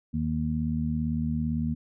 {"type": "harmonic tone", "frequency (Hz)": 77.78, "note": "D#2", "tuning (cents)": 0, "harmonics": [1, 2, 3], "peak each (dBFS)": [-32, -30, -28], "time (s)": [0.13, 1.75], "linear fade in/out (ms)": 20, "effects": []}